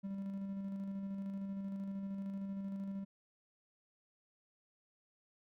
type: tone with tremolo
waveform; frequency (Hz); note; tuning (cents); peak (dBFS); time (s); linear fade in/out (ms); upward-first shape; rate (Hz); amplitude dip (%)
triangle; 196; G3; 0; -36; 0.03-3.05; 20; square; 13; 25
effects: none